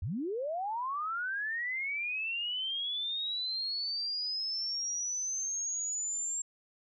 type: linear sweep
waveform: sine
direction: up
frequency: 68.1 to 7459 Hz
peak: -32 dBFS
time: 0.02-6.42 s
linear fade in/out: 5 ms
effects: none